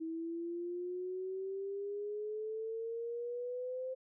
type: exponential sweep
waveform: sine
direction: up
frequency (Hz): 321.8 to 521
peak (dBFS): -37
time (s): 0-3.95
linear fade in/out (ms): 20
effects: none